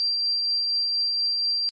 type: tone with tremolo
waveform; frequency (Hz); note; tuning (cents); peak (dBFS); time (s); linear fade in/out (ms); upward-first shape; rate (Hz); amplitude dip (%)
sine; 4721; D8; +8; -20; 0-1.69; 0; triangle; 4.2; 25
effects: MP3 48 kbps